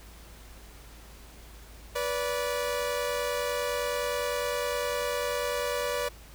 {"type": "tone pair together", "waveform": "sawtooth", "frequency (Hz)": [489.9, 579.8], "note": ["B4", "D5"], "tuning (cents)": [-14, -22], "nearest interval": "minor third", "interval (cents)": 292, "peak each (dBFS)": -27, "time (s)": [1.95, 6.09], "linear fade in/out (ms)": 10, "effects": ["added 54 Hz sine -48 dBFS peak until 6.34 s", "pink hiss -52 dBFS RMS until 6.34 s"]}